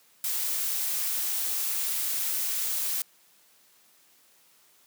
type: noise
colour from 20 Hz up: blue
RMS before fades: -29 dBFS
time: 0.24-3.02 s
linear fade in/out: 2 ms
effects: white hiss -61 dBFS RMS until 4.86 s + high-pass 150 Hz 12 dB/octave